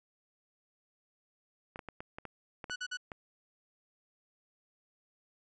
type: clicks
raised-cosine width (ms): 0.5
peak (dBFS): -27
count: 9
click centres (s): 1.759 / 1.792 / 1.887 / 2.005 / 2.185 / 2.253 / 2.642 / 2.698 / 3.118
type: tone bursts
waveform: sawtooth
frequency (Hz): 1480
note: F#6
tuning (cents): 0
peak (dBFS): -32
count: 3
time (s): 2.7-2.972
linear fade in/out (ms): 10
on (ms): 60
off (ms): 46
effects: resampled to 16000 Hz